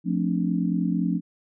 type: chord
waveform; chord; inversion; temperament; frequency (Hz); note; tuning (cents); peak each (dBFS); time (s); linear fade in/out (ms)
sine; D minor seventh; first; just; 176.2 / 220.2 / 264.3 / 293.7; F3 / A3 / C4 / D4; +16 / +2 / +18 / 0; -24 / -28 / -29 / -29; 0.04-1.21; 50
effects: none